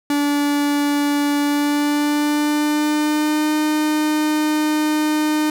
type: tone with pitch glide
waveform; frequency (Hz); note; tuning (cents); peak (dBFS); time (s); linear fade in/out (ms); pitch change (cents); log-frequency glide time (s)
45% pulse; 289.1 to 305.1; D4 to D#4; -27 to -34; -16; 0.1-5.5; 2; +93; 1.4-3.53
effects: none